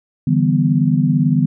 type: chord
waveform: sine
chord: E minor seventh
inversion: third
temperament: equal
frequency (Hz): 146.83 / 164.81 / 196 / 246.9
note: D3 / E3 / G3 / B3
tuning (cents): 0 / 0 / 0 / 0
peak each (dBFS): -16 / -17 / -20 / -17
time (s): 0.27-1.46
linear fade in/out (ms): 5
effects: none